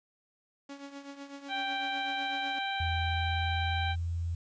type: tone with tremolo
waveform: sawtooth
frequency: 279.9 Hz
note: C#4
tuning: 17 cents sharp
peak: -36 dBFS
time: 0.69-2.59 s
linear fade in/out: 5 ms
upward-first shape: triangle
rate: 8 Hz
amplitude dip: 75%
type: harmonic tone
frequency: 784 Hz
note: G5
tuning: in tune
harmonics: 1 / 2 / 3 / 4 / 5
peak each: -34 / -37 / -39 / -40 / -41 dBFS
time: 1.48-3.96 s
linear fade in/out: 50 ms
type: tone with pitch glide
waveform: sine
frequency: 84.1 to 84.64 Hz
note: E2 to E2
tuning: +35 to +46 cents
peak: -30 dBFS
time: 2.8-4.35 s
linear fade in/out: 5 ms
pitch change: +11 cents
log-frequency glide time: 2.95-3.36 s
effects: resampled to 16000 Hz + 10-bit